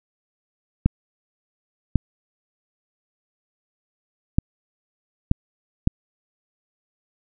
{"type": "clicks", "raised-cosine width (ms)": 5, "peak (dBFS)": -3, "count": 5, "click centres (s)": [0.86, 1.957, 4.385, 5.314, 5.874], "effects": []}